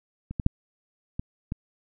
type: clicks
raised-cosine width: 5 ms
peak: -22 / -15 / -6 / -17 / -17 dBFS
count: 5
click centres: 0.31 / 0.398 / 0.464 / 1.195 / 1.521 s
effects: none